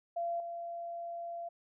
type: tone with level steps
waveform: sine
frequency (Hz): 684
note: F5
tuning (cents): -36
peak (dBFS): -32 / -38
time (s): 0.16-1.49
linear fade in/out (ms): 10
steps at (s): 0.4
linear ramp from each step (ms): 2
effects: none